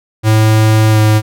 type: tone with pitch glide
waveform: square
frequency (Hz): 109.2 to 107.82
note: A2 to A2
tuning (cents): -13 to -35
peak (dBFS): -7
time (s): 0.23-1.22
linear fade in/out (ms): 50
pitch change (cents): -22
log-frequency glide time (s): 0.9-0.99
effects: none